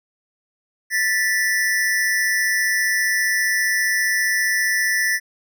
square tone pair together, 1765 / 1960 Hz, A6 / B6, +5 / -14 cents, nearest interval major second, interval 181 cents, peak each -21 dBFS, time 0.9-5.2 s, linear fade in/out 50 ms, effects none

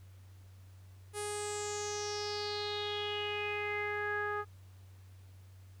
sawtooth tone with low-pass filter sweep, 415.3 Hz, G#4, in tune, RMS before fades -37 dBFS, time 1.13-4.45 s, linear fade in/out 50 ms, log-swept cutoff 10000 to 1400 Hz, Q 6.3, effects added 94 Hz sine -52 dBFS peak until 5.8 s + pink hiss -67 dBFS RMS until 5.8 s

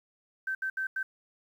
sine tone bursts at uneven times, 1548 Hz, G6, 22 cents flat, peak -29 dBFS, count 4, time 0.47-0.55 / 0.62-0.7 / 0.77-0.87 / 0.96-1.03 s, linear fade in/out 5 ms, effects 10-bit

